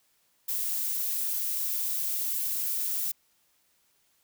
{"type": "noise", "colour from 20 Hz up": "violet", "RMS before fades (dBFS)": -30, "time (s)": [0.48, 3.12], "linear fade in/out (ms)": 10, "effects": ["white hiss -69 dBFS RMS until 4.23 s"]}